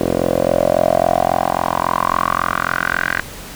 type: tone with band-pass filter sweep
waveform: 10% pulse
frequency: 43.65 Hz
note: F1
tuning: in tune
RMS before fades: -17 dBFS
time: 0.01-3.21 s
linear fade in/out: 0 ms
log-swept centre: 440 to 1700 Hz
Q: 5.3
effects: pink hiss -33 dBFS RMS until 3.55 s